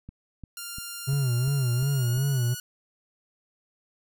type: click train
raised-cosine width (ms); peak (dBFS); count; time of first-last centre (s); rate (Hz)
5; -28; 7; 0.09-2.173; 2.88
type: tone with pitch glide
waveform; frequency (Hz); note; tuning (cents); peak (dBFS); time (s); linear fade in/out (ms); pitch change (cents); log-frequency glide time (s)
5% pulse; 1396.9 to 1461.3; F6 to F#6; 0 to -22; -24; 0.57-2.6; 2; +78; 1.73-2.35
type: tone with vibrato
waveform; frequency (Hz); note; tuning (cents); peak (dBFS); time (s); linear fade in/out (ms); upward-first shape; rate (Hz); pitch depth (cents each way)
triangle; 130; C3; -11; -20; 1.07-2.55; 20; sine; 2.7; 150
effects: none